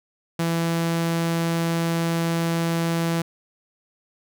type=tone; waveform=sawtooth; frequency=166.8 Hz; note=E3; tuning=21 cents sharp; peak=-17 dBFS; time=0.39-3.22 s; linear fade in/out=5 ms; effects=none